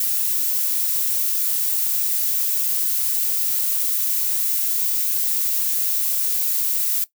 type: noise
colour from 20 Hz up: violet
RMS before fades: -21 dBFS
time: 0-7.04 s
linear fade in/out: 2 ms
effects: noise-tail reverb RT60 0.1 s tail -17 dB re dry